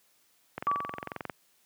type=click train; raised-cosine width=0.5 ms; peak=-19 dBFS; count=17; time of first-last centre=0.58-1.297 s; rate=22.3 Hz
type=tone with exponential decay; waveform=sine; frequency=1148 Hz; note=D6; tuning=40 cents flat; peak=-22 dBFS; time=0.67-1.18 s; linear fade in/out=2 ms; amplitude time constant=110 ms
effects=white hiss -67 dBFS RMS until 1.65 s + high-pass 100 Hz 12 dB/octave